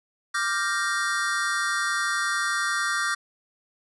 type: chord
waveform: square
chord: G minor seventh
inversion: second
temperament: equal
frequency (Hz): 1174.7 / 1396.9 / 1568 / 1864.7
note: D6 / F6 / G6 / Bb6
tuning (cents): 0 / 0 / 0 / 0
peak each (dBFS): -30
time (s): 0.34-3.15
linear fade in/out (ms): 10
effects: resampled to 24000 Hz